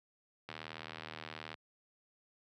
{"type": "click train", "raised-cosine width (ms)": 0.3, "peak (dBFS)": -27, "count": 84, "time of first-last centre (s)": [0.49, 1.542], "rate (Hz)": 78.9, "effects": ["high-pass 80 Hz 12 dB/octave"]}